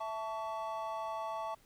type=chord; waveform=triangle; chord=A major; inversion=second; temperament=equal with one note detuned; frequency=659.3 / 880 / 1127.5 Hz; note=E5 / A5 / C#6; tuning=0 / 0 / +29 cents; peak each=-39 / -38 / -40 dBFS; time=0-1.55 s; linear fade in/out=10 ms; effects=pink hiss -66 dBFS RMS until 1.65 s